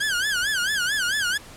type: tone with vibrato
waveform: sawtooth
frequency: 1571 Hz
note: G6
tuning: 3 cents sharp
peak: -18 dBFS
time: 0-1.38 s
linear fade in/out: 10 ms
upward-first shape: sine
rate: 4.5 Hz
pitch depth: 180 cents each way
effects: pink hiss -44 dBFS RMS until 1.56 s + low-pass 11000 Hz 12 dB/octave